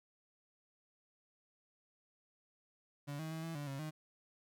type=tone with pitch steps; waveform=35% pulse; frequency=143.7 / 158.8 / 160.9 / 164.4 / 145.3 / 137.1 / 154.8 Hz; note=D3 / D#3 / E3 / E3 / D3 / C#3 / D#3; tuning=-37 / +36 / -42 / -4 / -18 / -19 / -9 cents; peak=-39 dBFS; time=3.07-3.91 s; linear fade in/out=20 ms; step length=120 ms; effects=none